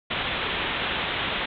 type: low-pass noise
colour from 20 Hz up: white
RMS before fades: -28 dBFS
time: 0.1-1.46 s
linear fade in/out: 10 ms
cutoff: 3700 Hz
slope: 96 dB/octave
effects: none